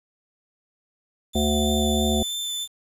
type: tone with vibrato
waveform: sawtooth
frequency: 3537 Hz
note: A7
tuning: 8 cents sharp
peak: -24 dBFS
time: 1.33-2.68 s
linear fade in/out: 50 ms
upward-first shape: sine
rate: 3.1 Hz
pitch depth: 9 cents each way
type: harmonic tone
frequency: 74 Hz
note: D2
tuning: 14 cents sharp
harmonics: 1 / 3 / 5 / 7 / 9 / 10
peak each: -25 / -23 / -28 / -31 / -30 / -32 dBFS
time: 1.35-2.23 s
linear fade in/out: 5 ms
effects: resampled to 32000 Hz + 8-bit

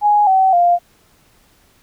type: tone with pitch steps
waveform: sine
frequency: 831 / 762 / 698.8 Hz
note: G#5 / G5 / F5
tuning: +1 / -49 / +1 cents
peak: -9 dBFS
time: 0.01-0.79 s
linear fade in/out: 50 ms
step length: 260 ms
effects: pink hiss -54 dBFS RMS until 1.82 s

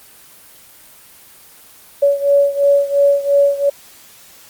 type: beating tone pair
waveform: sine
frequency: 564 / 566.9 Hz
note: C#5 / C#5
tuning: +30 / +39 cents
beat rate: 2.9 Hz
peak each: -12 / -15 dBFS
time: 2.02-3.7 s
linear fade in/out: 10 ms
effects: white hiss -43 dBFS RMS until 4.49 s + Opus 24 kbps

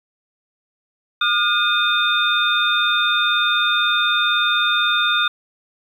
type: tone cluster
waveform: sine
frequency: 1210 / 1429 / 2489 / 3621 Hz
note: D#6 / F6 / D#7 / A7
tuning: -49 / +39 / 0 / +49 cents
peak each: -22 / -19 / -26 / -19 dBFS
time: 1.21-5.28 s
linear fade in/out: 5 ms
effects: 8-bit

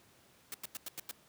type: noise bursts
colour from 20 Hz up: white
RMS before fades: -41 dBFS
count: 6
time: 0.52-1.112 s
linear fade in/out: 2 ms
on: 22 ms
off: 92 ms
effects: pink hiss -64 dBFS RMS until 1.28 s + high-pass 100 Hz 12 dB/octave

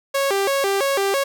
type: tone with vibrato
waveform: sawtooth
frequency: 466.2 Hz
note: A#4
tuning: in tune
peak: -14 dBFS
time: 0.14-1.24 s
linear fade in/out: 10 ms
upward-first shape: square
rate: 3 Hz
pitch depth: 290 cents each way
effects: none

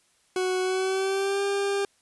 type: tone with pitch glide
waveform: 40% pulse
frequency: 370 to 398.9 Hz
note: F#4 to G4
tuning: 0 to +30 cents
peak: -23 dBFS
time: 0.36-1.85 s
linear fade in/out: 2 ms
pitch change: +130 cents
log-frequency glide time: 0.61-1.42 s
effects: white hiss -65 dBFS RMS until 2.01 s + resampled to 24000 Hz

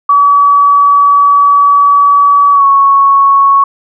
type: tone with pitch glide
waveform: sine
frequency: 1141 to 1107.2 Hz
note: C#6 to C#6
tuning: +50 to -2 cents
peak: -3 dBFS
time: 0.09-3.64 s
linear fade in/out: 5 ms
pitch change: -52 cents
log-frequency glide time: 2.52-2.65 s
effects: none

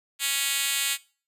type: tone with high-pass filter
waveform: 5% pulse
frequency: 277.2 Hz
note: C#4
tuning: in tune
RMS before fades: -26 dBFS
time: 0.19-0.98 s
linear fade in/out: 50 ms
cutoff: 3700 Hz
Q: 0.64
effects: noise-tail reverb RT60 0.4 s tail -21 dB re dry + resampled to 32000 Hz

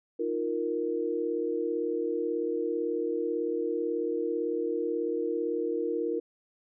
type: chord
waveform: sine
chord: Eb suspended second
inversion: none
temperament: equal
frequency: 311.1 / 349.2 / 466.2 Hz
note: Eb4 / F4 / Bb4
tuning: 0 / 0 / 0 cents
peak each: -34 / -32 / -30 dBFS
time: 0.19-6.2 s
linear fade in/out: 10 ms
effects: none

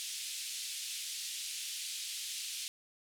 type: band-pass noise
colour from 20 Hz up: pink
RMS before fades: -41 dBFS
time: 0-2.68 s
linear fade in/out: 0 ms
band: 2900 to 11000 Hz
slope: 24 dB/octave
effects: none

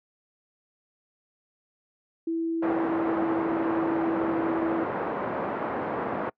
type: tone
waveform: sine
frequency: 329.6 Hz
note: E4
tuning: in tune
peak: -25 dBFS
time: 2.27-4.84 s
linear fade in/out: 5 ms
type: band-pass noise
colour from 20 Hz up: pink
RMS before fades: -30 dBFS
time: 2.62-6.3 s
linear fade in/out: 10 ms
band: 310 to 1200 Hz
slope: 12 dB/octave
effects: noise-tail reverb RT60 0.1 s tail -25 dB re dry + low-pass 2000 Hz 12 dB/octave

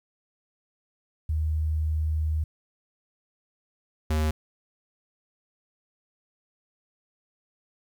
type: tone pair in turn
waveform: sine / square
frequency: 77.78 / 77.41 Hz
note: D#2 / D#2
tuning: 0 / -8 cents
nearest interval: unison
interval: 8 cents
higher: first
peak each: -23 dBFS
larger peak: neither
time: 1.29-2.44 / 4.1-4.31 s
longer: first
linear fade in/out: 5 ms
effects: 10-bit

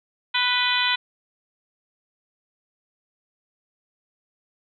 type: harmonic tone with a mistuned harmonic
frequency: 493.9 Hz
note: B4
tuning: in tune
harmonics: 2 / 3 / 4 / 5 / 6 / 7 / 8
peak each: -27 / -27 / -27 / -27 / -27 / -27 / -27 dBFS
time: 0.34-0.96 s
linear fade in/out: 10 ms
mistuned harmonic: 6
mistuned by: +54 cents
effects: none

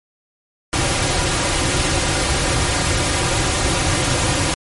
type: noise with comb filter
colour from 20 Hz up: pink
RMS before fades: -18 dBFS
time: 0.73-4.54 s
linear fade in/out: 0 ms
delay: 4.6 ms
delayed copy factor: -0.6
effects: MP3 48 kbps

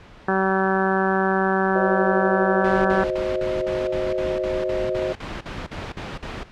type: harmonic tone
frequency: 191.1 Hz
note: G3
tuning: 44 cents flat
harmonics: 1 / 2 / 3 / 4 / 5 / 6 / 7 / 8 / 9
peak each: -24 / -23 / -29 / -25 / -29 / -30 / -30 / -28 / -29 dBFS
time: 0.28-3.04 s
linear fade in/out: 5 ms
type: chord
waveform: sine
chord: C diminished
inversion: second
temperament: equal with one note detuned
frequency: 370 / 523.3 / 624.8 Hz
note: Gb4 / C5 / Eb5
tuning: 0 / 0 / +7 cents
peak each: -26 dBFS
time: 1.75-5.13 s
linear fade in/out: 10 ms
type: noise bursts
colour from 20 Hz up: pink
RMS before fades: -31 dBFS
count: 15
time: 2.64-6.434 s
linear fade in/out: 5 ms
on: 210 ms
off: 46 ms
effects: pink hiss -46 dBFS RMS until 6.51 s + low-pass 3000 Hz 12 dB/octave

